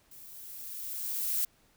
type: noise with level ramp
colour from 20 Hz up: violet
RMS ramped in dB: -51 to -29 dBFS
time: 0.11-1.45 s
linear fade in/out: 5 ms
effects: pink hiss -66 dBFS RMS until 1.76 s